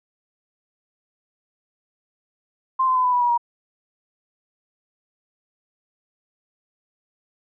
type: tone with pitch steps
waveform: sine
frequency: 1046.5 / 1029.7 / 1013.2 / 996.9 / 980.9 / 965.2 / 949.7 Hz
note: C6 / C6 / B5 / B5 / B5 / B5 / A#5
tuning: 0 / -28 / +44 / +16 / -12 / -40 / +32 cents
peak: -16 dBFS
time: 2.79-3.378 s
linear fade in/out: 10 ms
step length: 84 ms
effects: none